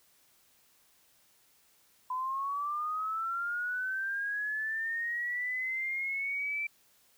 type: linear sweep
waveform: sine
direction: up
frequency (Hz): 1004 to 2339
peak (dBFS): -31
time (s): 2.1-6.67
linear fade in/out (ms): 5
effects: white hiss -66 dBFS RMS until 7.17 s